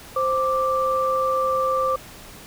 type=tone pair together; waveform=sine; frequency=523.3 / 1174.7 Hz; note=C5 / D6; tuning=0 / 0 cents; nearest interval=octave + major second; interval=1400 cents; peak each=-22 / -21 dBFS; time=0.16-1.96 s; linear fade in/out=5 ms; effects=pink hiss -42 dBFS RMS until 2.46 s